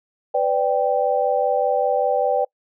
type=chord; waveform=sine; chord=G major; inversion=first; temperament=equal with one note detuned; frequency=502.2 / 587.3 / 784 Hz; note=B4 / D5 / G5; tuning=+29 / 0 / 0 cents; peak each=-21 dBFS; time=0.34-2.45 s; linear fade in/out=10 ms; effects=noise-tail reverb RT60 0.1 s tail -26 dB re dry